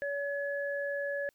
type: tone pair together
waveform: sine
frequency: 567.7 / 1700 Hz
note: C#5 / G#6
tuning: +41 / +40 cents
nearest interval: octave + perfect fifth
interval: 1899 cents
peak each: -33 / -36 dBFS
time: 0.02-1.29 s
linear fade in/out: 0 ms
effects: white hiss -73 dBFS RMS until 1.34 s